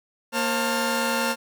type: tone cluster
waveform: sawtooth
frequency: 233.2 / 536 / 893 / 1399 Hz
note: A#3 / C5 / A5 / F6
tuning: +1 / +42 / +25 / +3 cents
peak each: -24 dBFS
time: 0.32-1.36 s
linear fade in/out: 50 ms
effects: none